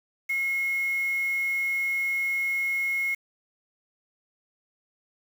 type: tone with quantisation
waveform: sine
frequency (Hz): 2164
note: C#7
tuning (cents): -42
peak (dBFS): -24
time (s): 0.29-3.15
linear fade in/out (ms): 10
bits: 7
effects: none